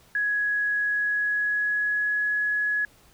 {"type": "tone with pitch glide", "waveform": "sine", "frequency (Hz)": [1672, 1686.5], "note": ["G#6", "G#6"], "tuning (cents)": [11, 26], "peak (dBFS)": -22, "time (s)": [0.15, 2.85], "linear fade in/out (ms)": 2, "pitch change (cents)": 15, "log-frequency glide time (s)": [0.8, 2.36], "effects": ["pink hiss -57 dBFS RMS until 3.13 s"]}